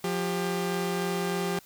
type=tone pair together; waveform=sawtooth; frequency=176.93 / 397.2 Hz; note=F3 / G4; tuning=+23 / +23 cents; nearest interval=octave + major second; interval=1400 cents; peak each=-26 dBFS; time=0.04-1.59 s; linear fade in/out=2 ms; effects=white hiss -55 dBFS RMS until 1.65 s